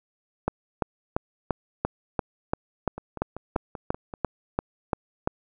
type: two click trains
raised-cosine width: 1 ms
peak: -9 / -21 dBFS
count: 15 / 7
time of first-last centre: 0.48-5.275 / 2.98-4.138 s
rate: 2.92 / 5.18 Hz
effects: none